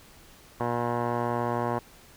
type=tone with low-pass filter; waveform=10% pulse; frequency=119.6 Hz; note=A#2; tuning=45 cents sharp; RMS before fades=-28 dBFS; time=0.6-1.79 s; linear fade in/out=5 ms; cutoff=1100 Hz; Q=7.7; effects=pink hiss -53 dBFS RMS until 2.16 s